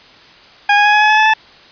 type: tone with pitch steps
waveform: 20% pulse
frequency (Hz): 819 / 826.6 / 834.3 / 842 / 849.8 / 857.7 / 865.7 / 873.7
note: G#5 / G#5 / G#5 / G#5 / G#5 / A5 / A5 / A5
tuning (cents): -24 / -8 / +8 / +24 / +40 / -44 / -28 / -12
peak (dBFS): -3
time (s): 0.69-1.338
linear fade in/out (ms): 5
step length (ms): 81
effects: white hiss -42 dBFS RMS until 1.71 s + resampled to 11025 Hz